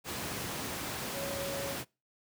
sine tone in noise, 554.4 Hz, C#5, in tune, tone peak -37 dBFS, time 1.13-1.76 s, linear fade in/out 50 ms, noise pink, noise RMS -37 dBFS, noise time 0.04-1.85 s, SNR -3 dB, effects noise-tail reverb RT60 0.3 s tail -26 dB re dry + high-pass 100 Hz 12 dB/octave

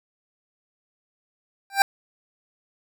25% pulse tone with exponential growth, 789 Hz, G5, 11 cents sharp, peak -6 dBFS, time 1.7-1.82 s, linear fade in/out 1 ms, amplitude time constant 25 ms, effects none

